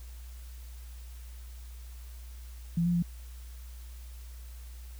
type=tone with pitch steps; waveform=sine; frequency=169.6 / 174.8 / 172.5 Hz; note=E3 / F3 / F3; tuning=+50 / +2 / -21 cents; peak=-24 dBFS; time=2.77-3.025 s; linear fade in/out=5 ms; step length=85 ms; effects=added 60 Hz sine -42 dBFS peak until 4.99 s + white hiss -57 dBFS RMS until 4.99 s